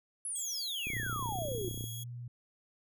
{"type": "exponential sweep", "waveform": "sine", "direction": "down", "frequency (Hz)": [11000, 341.7], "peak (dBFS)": -35, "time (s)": [0.25, 1.69], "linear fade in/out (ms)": 2}
{"type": "tone", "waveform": "10% pulse", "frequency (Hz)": 3322, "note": "G#7", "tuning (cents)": 0, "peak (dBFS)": -34, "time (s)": [0.35, 2.04], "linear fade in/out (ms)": 10}
{"type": "click train", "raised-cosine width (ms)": 3, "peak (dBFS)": -30, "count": 31, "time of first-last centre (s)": [0.87, 1.841], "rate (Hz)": 30.9}
{"type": "tone with pitch glide", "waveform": "sine", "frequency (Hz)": [116.54, 120.93], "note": ["A#2", "B2"], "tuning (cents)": [0, -36], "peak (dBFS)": -40, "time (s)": [0.93, 2.28], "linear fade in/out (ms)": 5, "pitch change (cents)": 64, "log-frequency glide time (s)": [1.92, 2.01]}
{"effects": []}